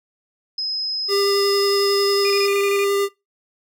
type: tone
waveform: sine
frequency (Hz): 5090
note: D#8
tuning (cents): +39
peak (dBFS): -21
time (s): 0.58-2.47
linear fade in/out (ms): 5
type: tone with vibrato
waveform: square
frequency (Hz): 399.9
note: G4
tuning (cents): +35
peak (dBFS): -18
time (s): 1.08-3.09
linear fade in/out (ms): 50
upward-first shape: sine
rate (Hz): 11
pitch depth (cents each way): 9
type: tone bursts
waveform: triangle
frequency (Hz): 2433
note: D#7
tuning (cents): -39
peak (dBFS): -23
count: 8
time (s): 2.25-2.84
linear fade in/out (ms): 0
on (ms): 51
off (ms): 26
effects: noise-tail reverb RT60 0.2 s tail -20 dB re dry